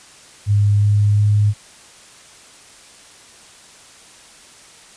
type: tone with pitch steps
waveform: sine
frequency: 102.6 / 103.31 / 104.03 Hz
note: G#2 / G#2 / G#2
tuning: -21 / -9 / +3 cents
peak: -11 dBFS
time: 0.46-1.54 s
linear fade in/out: 50 ms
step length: 360 ms
effects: white hiss -44 dBFS RMS until 4.96 s + resampled to 22050 Hz